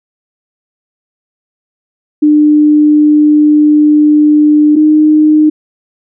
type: tone pair in turn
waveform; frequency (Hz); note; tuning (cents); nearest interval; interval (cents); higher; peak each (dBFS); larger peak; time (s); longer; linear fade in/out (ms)
sine; 300 / 306.1; D4 / D#4; +37 / -28; unison; 35; second; -3; neither; 2.22-4.76 / 4.76-5.5; first; 10
effects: none